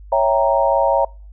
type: chord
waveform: sine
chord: C# diminished seventh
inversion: none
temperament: equal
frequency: 554.4 / 659.3 / 784 / 932.3 Hz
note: C#5 / E5 / G5 / Bb5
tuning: 0 / 0 / 0 / 0 cents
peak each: -17 / -18 / -21 / -18 dBFS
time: 0.12-1.05 s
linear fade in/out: 5 ms
effects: noise-tail reverb RT60 0.4 s tail -26 dB re dry + added 50 Hz sine -36 dBFS peak until 1.32 s